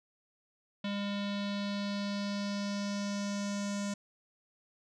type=tone with low-pass filter sweep; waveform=square; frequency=202 Hz; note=G#3; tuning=48 cents flat; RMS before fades=-35 dBFS; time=0.84-3.94 s; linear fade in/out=5 ms; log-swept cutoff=3500 to 7000 Hz; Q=3.2; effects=none